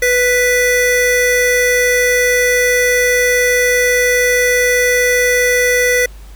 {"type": "tone pair together", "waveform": "square", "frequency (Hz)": [493.9, 1975.5], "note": ["B4", "B6"], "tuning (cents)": [0, 0], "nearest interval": "2 octaves", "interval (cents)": 2400, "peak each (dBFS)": -14, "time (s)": [0.02, 6.06], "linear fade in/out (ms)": 5, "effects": ["added 50 Hz sine -32 dBFS peak until 6.35 s", "pink hiss -45 dBFS RMS until 6.35 s"]}